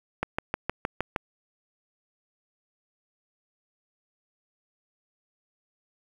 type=click train; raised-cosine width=0.5 ms; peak=-11 dBFS; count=7; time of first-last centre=0.23-1.162 s; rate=6.44 Hz; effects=7-bit